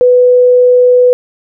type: tone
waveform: sine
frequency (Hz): 496.2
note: B4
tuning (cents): +8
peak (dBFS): -3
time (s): 0.01-1.13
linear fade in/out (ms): 0
effects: none